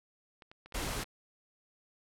clicks, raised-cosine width 0.3 ms, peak -36 dBFS, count 7, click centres 0.422 / 0.515 / 0.66 / 0.723 / 0.788 / 0.944 / 1.043 s
pink noise, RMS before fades -36 dBFS, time 0.74-1.04 s, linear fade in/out 10 ms
effects low-pass 12000 Hz 12 dB/octave

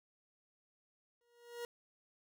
40% pulse tone with exponential growth, 475.9 Hz, A#4, 36 cents sharp, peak -38 dBFS, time 1.21-1.65 s, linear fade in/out 1 ms, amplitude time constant 94 ms, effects none

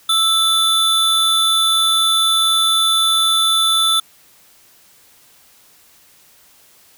square tone pair together, 1318.5 / 3516 Hz, E6 / A7, 0 / -2 cents, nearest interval octave + perfect fourth, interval 1698 cents, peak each -20 / -14 dBFS, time 0.09-4 s, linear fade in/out 5 ms, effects white hiss -50 dBFS RMS until 6.97 s

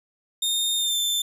sawtooth tone with pitch glide, 3660 to 3550 Hz, A#7 to A7, -32 to +15 cents, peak -19 dBFS, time 0.42-1.22 s, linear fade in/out 5 ms, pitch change -53 cents, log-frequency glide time 0.76-0.98 s, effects none

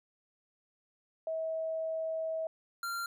sine / square tone pair in turn, 644 / 1382.8 Hz, E5 / F6, -41 / -18 cents, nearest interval octave + minor second, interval 1323 cents, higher second, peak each -32 / -35 dBFS, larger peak first, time 1.27-2.47 / 2.83-3.06 s, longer first, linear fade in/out 2 ms, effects none

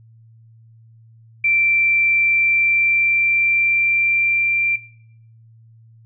sine tone with pitch glide, 2348 to 2363 Hz, D7 to D7, -1 to +10 cents, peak -14 dBFS, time 1.44-4.76 s, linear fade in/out 5 ms, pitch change +11 cents, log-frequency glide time 2.16-4.49 s, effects noise-tail reverb RT60 0.7 s tail -20 dB re dry + added 113 Hz sine -45 dBFS peak until 6.05 s

